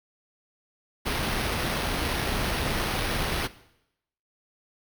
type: noise with sample-and-hold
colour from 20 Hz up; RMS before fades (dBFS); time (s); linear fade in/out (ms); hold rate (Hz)
pink; -28; 1.05-3.48; 20; 7350
effects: noise-tail reverb RT60 0.8 s tail -17 dB re dry

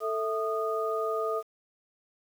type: tone cluster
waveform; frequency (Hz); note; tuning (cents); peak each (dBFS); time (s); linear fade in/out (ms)
sine; 443.2 / 655 / 1231; A4 / E5 / D#6; +13 / -11 / -19; -30 / -33 / -32; 0-1.43; 50
effects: 9-bit

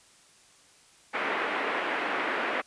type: band-pass noise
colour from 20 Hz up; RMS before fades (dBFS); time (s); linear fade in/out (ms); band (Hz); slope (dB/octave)
white; -30; 1.13-2.62; 20; 260 to 2200; 24
effects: white hiss -58 dBFS RMS until 2.66 s + resampled to 22050 Hz

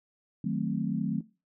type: chord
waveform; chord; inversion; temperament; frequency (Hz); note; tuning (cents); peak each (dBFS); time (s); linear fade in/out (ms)
sine; D# diminished seventh; none; equal; 155.56 / 185 / 220 / 261.6; D#3 / F#3 / A3 / C4; 0 / 0 / 0 / 0; -34 / -31 / -32 / -35; 0.44-1.21; 5
effects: noise-tail reverb RT60 0.3 s tail -20 dB re dry

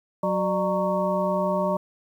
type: harmonic tone with a mistuned harmonic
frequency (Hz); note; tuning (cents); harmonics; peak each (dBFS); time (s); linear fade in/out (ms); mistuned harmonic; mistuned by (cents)
185; F#3; 0; 1 / 2 / 3 / 5 / 6; -27 / -33 / -24 / -29 / -31; 0.23-1.77; 5; 3; +130
effects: 9-bit

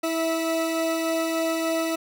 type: tone pair together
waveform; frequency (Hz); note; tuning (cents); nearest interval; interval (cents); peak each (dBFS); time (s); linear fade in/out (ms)
40% pulse; 325.6 / 654.6; E4 / E5; -21 / -12; octave; 1209; -25; 0.03-1.96; 10
effects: none

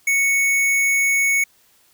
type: tone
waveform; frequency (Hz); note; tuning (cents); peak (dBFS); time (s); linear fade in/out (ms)
square; 2217; C#7; 0; -16; 0.07-1.44; 5
effects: white hiss -57 dBFS RMS until 1.93 s

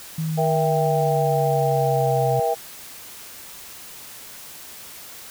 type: exponential sweep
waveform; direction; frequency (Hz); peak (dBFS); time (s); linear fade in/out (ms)
sine; down; 160.4 to 130.81; -22; 0.18-2.4; 5
type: chord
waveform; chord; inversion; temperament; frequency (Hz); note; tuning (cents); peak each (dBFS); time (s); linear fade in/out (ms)
sine; E diminished; second; just; 474.7 / 659.3 / 791.1; Bb4 / E5 / G5; +31 / 0 / +16; -23; 0.37-2.55; 20
effects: white hiss -40 dBFS RMS until 5.3 s

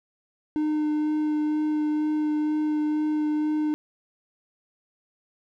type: tone with vibrato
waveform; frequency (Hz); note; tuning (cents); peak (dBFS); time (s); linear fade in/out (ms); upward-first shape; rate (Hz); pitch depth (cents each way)
triangle; 303.8; D#4; -41; -20; 0.56-3.74; 0; sine; 2.1; 10
effects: none

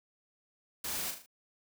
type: noise with echo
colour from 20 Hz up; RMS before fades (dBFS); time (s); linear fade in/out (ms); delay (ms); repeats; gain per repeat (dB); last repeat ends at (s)
white; -37; 0.84-1.11; 5; 38; 4; -6; 1.262
effects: none

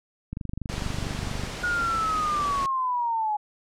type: click train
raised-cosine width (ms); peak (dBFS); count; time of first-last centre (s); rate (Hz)
5; -19; 28; 0.33-1.437; 24.4
type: noise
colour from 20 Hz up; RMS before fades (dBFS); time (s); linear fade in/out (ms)
pink; -34; 0.69-2.66; 0
type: linear sweep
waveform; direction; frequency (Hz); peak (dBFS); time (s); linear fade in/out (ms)
sine; down; 1451 to 830.6; -23; 1.63-3.37; 10
effects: low-pass 7000 Hz 12 dB/octave

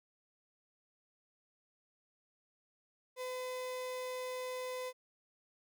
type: tone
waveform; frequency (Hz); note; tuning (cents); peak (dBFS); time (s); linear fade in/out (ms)
35% pulse; 507; B4; +45; -37; 3.16-4.93; 50
effects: none

